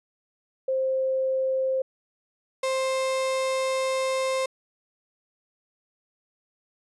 sine / 35% pulse tone pair in turn, 526 / 526 Hz, C5 / C5, +9 / +9 cents, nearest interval unison, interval 0 cents, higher neither, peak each -22 dBFS, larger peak neither, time 0.68-1.82 / 2.63-4.46 s, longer second, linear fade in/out 5 ms, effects resampled to 24000 Hz

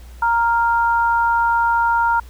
sine tone pair together, 932.3 / 1396.9 Hz, A#5 / F6, 0 / 0 cents, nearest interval perfect fifth, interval 700 cents, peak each -15 / -19 dBFS, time 0.22-2.2 s, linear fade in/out 5 ms, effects added 60 Hz sine -36 dBFS peak until 2.29 s + pink hiss -49 dBFS RMS until 2.29 s

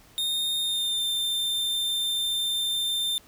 45% pulse tone with pitch glide, 3673 to 3587 Hz, A#7 to A7, -26 to +33 cents, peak -24 dBFS, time 0.18-3.18 s, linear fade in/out 0 ms, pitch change -41 cents, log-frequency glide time 0.6-1.02 s, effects pink hiss -55 dBFS RMS until 3.27 s

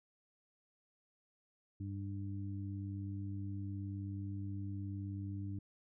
harmonic tone, 99.1 Hz, G2, 19 cents sharp, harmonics 1 / 2 / 3, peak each -40 / -48 / -47 dBFS, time 1.8-5.59 s, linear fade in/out 5 ms, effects none

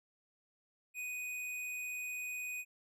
triangle tone with hard clipping, 2489 Hz, D#7, in tune, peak -40 dBFS, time 0.94-2.65 s, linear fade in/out 50 ms, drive 18 dB, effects none

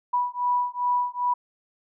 sine beating tone pair, 980 / 982.5 Hz, B5 / B5, -14 / -9 cents, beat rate 2.5 Hz, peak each -25 / -25 dBFS, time 0.13-1.34 s, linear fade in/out 10 ms, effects none

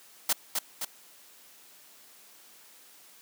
white noise with echo, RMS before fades -25 dBFS, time 0.29-0.33 s, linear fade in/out 5 ms, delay 260 ms, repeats 2, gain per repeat -4 dB, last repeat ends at 0.85 s, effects white hiss -55 dBFS RMS until 3.21 s + high-pass 200 Hz 12 dB/octave

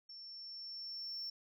sine tone with level ramp, 5420 Hz, E8, 47 cents sharp, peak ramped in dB -49 to -38 dBFS, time 0.09-1.3 s, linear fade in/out 5 ms, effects tanh soft clip ceiling -38 dBFS

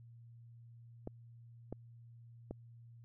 clicks, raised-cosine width 2 ms, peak -28 dBFS, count 3, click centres 1.074 / 1.726 / 2.51 s, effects added 117 Hz sine -54 dBFS peak until 3.04 s

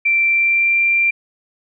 sine tone with pitch glide, 2349 to 2368 Hz, D7 to D7, 0 to +14 cents, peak -12 dBFS, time 0.05-1.11 s, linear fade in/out 10 ms, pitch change +14 cents, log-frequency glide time 0.26-0.81 s, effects none

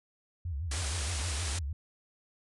sine tone with vibrato, 77.78 Hz, D#2, in tune, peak -32 dBFS, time 0.45-1.73 s, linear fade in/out 5 ms, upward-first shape sine, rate 6.4 Hz, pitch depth 250 cents each way
white low-pass noise, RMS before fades -38 dBFS, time 0.71-1.59 s, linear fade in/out 5 ms, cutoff 10000 Hz, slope 96 dB/octave
effects none

